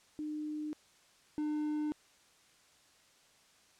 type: tone pair in turn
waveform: sine / triangle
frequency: 303.2 / 301.6 Hz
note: D#4 / D4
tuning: -45 / +46 cents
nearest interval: unison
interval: 9 cents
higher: first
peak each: -36 / -30 dBFS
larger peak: second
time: 0.19-0.73 / 1.38-1.92 s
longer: neither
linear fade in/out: 0 ms
effects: white hiss -65 dBFS RMS until 3.79 s + low-pass 8000 Hz 12 dB/octave